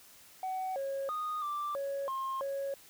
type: tone with pitch steps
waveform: sine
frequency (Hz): 752 / 547 / 1236 / 1177 / 555 / 1065 / 552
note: F#5 / C#5 / D#6 / D6 / C#5 / C6 / C#5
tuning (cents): +28 / -23 / -12 / +3 / +2 / +30 / -7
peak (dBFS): -31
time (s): 0.43-2.74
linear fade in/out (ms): 2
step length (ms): 330
effects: tanh soft clip ceiling -31 dBFS + white hiss -57 dBFS RMS until 2.89 s